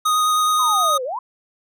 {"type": "tone with vibrato", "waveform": "square", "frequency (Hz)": 1244.5, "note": "D#6", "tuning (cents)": 0, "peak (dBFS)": -16, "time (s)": [0.05, 0.98], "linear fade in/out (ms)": 10, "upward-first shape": "sine", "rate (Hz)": 9.4, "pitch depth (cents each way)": 10}
{"type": "exponential two-way sweep", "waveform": "sine", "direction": "down then up", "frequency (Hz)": [1066, 487.2, 1066], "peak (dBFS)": -23, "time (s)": [0.59, 1.19], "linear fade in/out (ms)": 5, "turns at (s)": 1.04}
{"effects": []}